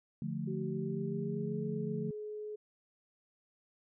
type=chord; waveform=sine; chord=D minor; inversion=none; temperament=equal; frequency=146.83 / 174.61 / 220 Hz; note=D3 / F3 / A3; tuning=0 / 0 / 0 cents; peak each=-39 dBFS; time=0.22-2.11 s; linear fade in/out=2 ms
type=tone with pitch glide; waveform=sine; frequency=377.2 to 423.4 Hz; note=F#4 to G#4; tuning=+33 to +33 cents; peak=-39 dBFS; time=0.47-2.56 s; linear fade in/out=10 ms; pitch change=+200 cents; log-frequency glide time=0.68-1.62 s
effects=none